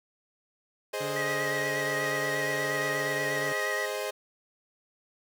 sawtooth chord, Ab major, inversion none, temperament equal, 415.3 / 523.3 / 622.3 Hz, Ab4 / C5 / Eb5, 0 / 0 / 0 cents, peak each -31 dBFS, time 0.93-4.11 s, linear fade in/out 10 ms
15% pulse tone, 144.9 Hz, D3, 23 cents flat, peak -30 dBFS, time 1-3.53 s, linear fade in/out 10 ms
triangle tone with vibrato, 1911 Hz, A#6, 43 cents sharp, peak -29 dBFS, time 1.16-3.86 s, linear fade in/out 5 ms, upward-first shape sine, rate 8.4 Hz, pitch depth 36 cents each way
effects none

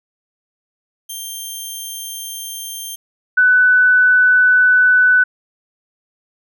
10% pulse / sine tone pair in turn, 3170 / 1496 Hz, G7 / F#6, +19 / +19 cents, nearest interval octave + minor second, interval 1300 cents, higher first, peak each -18 / -8 dBFS, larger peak second, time 1.09-2.96 / 3.37-5.24 s, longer neither, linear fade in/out 10 ms, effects none

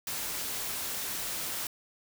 white noise, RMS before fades -35 dBFS, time 0.07-1.67 s, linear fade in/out 2 ms, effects none

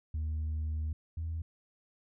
sine tone pair in turn, 77.78 / 81.46 Hz, D#2 / E2, 0 / -20 cents, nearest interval minor second, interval 80 cents, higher second, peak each -29 / -32 dBFS, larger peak first, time 0.14-0.93 / 1.17-1.42 s, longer first, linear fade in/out 5 ms, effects tanh soft clip ceiling -30 dBFS

